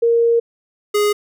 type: tone pair in turn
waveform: sine / square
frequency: 465.9 / 415.1 Hz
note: A#4 / G#4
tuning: -1 / -1 cents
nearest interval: major second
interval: 200 cents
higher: first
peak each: -11 / -14 dBFS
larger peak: first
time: 0.02-0.4 / 0.94-1.13 s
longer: first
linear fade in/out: 10 ms
effects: none